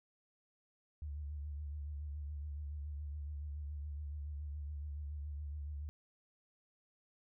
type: tone with vibrato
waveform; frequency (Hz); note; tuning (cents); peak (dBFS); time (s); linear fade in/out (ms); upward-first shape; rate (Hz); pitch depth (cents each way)
sine; 73.42; D2; 0; -40; 1.02-5.89; 0; triangle; 7.1; 71
effects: none